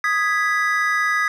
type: chord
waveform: triangle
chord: G# minor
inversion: second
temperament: equal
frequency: 1244.5 / 1661.2 / 1975.5 Hz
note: D#6 / G#6 / B6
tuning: 0 / 0 / 0 cents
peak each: -20 dBFS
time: 0.04-1.28 s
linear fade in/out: 2 ms
effects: none